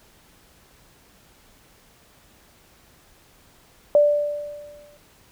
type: tone with exponential decay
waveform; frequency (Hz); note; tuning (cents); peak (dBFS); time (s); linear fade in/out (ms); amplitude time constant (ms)
sine; 587.3; D5; 0; -10; 3.95-4.97; 1; 220
effects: pink hiss -55 dBFS RMS until 5.31 s